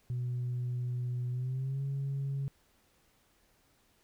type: tone with pitch glide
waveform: sine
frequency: 123.47 to 137.79 Hz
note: B2 to C#3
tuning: 0 to -10 cents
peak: -30 dBFS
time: 0.1-2.48 s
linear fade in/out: 0 ms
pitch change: +190 cents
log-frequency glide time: 1.3-1.82 s
effects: tanh soft clip ceiling -29 dBFS + pink hiss -69 dBFS RMS until 4.03 s